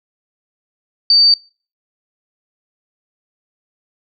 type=tone; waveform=sine; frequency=4605 Hz; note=D8; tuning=35 cents flat; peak=-7 dBFS; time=1.1-1.34 s; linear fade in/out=2 ms; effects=noise-tail reverb RT60 0.4 s tail -24 dB re dry